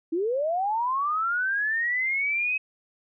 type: linear sweep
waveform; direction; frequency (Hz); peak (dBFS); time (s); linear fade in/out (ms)
sine; up; 311.1 to 2558; -23; 0.12-2.58; 10
effects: none